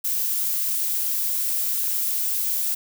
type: noise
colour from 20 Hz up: violet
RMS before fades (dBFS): -24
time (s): 0.04-2.75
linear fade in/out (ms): 10
effects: none